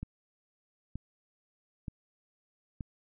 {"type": "click train", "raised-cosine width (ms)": 5, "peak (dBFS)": -25, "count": 4, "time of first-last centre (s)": [0.03, 2.808], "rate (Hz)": 1.08, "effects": []}